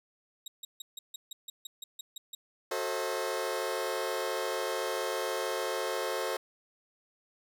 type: tone bursts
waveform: 25% pulse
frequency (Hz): 3789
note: A#7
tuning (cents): +27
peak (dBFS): -35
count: 12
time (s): 0.46-2.35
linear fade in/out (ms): 5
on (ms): 20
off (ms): 150
type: chord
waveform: sawtooth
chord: F# diminished seventh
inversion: none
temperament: just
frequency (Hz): 370 / 444 / 532.8 / 639.4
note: F#4 / A4 / C5 / Eb5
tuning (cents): 0 / +16 / +31 / +47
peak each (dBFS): -34 / -32 / -31 / -35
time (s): 2.71-6.37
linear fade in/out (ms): 5
effects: none